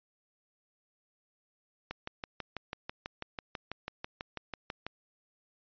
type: click train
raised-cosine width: 0.3 ms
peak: -21 dBFS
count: 19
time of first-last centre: 1.91-4.866 s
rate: 6.09 Hz
effects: resampled to 11025 Hz